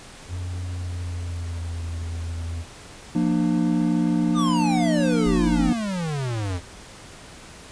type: tone with pitch glide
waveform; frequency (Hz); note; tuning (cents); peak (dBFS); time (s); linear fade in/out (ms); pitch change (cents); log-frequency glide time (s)
triangle; 89.6 to 83.6; F2 to E2; +45 to +25; -25; 0.28-2.65; 50; -120; 0.72-1.82
type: chord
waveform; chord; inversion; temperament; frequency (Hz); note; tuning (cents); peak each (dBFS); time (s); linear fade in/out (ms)
triangle; Bb major; second; equal with one note detuned; 174.61 / 233.1 / 300.4; F3 / Bb3 / D4; 0 / 0 / +39; -21; 3.15-5.73; 5
type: exponential sweep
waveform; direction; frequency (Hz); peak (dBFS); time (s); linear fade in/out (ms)
square; down; 1244.5 to 83.9; -25; 4.34-6.61; 50
type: tone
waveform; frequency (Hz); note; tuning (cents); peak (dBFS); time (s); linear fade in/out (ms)
sine; 47.02; F#1; +29; -25; 5.26-5.7; 0
effects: pink hiss -43 dBFS RMS until 7.71 s + resampled to 22050 Hz